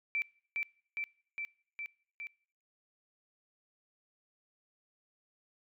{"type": "tone with echo", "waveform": "sine", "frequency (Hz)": 2334, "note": "D7", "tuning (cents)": -11, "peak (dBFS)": -30, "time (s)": [0.15, 0.22], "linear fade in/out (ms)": 0, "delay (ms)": 410, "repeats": 5, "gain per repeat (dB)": -2, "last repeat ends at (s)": 2.27, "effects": ["noise-tail reverb RT60 0.6 s tail -25 dB re dry"]}